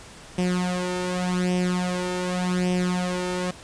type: tone with flanger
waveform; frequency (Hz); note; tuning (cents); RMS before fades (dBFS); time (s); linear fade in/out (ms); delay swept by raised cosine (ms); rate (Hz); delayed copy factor
sawtooth; 180.6; F#3; -42; -25; 0.38-3.51; 5; 0.35 to 2.25; 0.86; +0.75
effects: pink hiss -44 dBFS RMS until 3.63 s + resampled to 22050 Hz